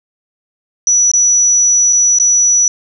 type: tone with dropouts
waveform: sine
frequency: 5900 Hz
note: F#8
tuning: 6 cents flat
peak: -7 dBFS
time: 0.87-2.68 s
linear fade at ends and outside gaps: 1 ms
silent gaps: 1.115-1.136 / 1.927-1.93 / 2.186-2.199 s
effects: none